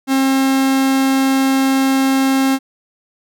45% pulse tone, 267.8 Hz, C4, 40 cents sharp, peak -12 dBFS, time 0.07-2.59 s, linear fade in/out 50 ms, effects none

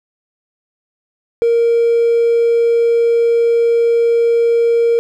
triangle tone with hard clipping, 466.2 Hz, A#4, in tune, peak -10 dBFS, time 1.42-4.99 s, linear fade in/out 0 ms, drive 4 dB, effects none

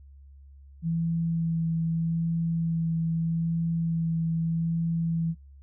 sine tone with vibrato, 165 Hz, E3, 2 cents sharp, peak -24 dBFS, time 0.82-5.35 s, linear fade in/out 50 ms, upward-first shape sine, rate 0.8 Hz, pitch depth 12 cents each way, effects noise-tail reverb RT60 0.1 s tail -19 dB re dry + added 69 Hz sine -47 dBFS peak until 5.62 s

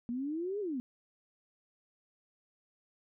sine exponential two-way sweep, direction up then down, 232 to 427.3 to 236.2 Hz, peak -33 dBFS, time 0.09-0.8 s, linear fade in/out 0 ms, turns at 0.6 s, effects none

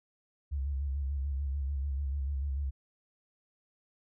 sine tone with vibrato, 69.3 Hz, C#2, in tune, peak -30 dBFS, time 0.51-2.71 s, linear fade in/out 20 ms, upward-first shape square, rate 6.8 Hz, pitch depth 58 cents each way, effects none

